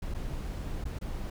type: noise with dropouts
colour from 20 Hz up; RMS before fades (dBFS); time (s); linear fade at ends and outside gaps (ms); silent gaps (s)
brown; -35; 0.02-1.3; 5; 0.141-0.146 / 0.841-0.853 / 0.988-1.012
effects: none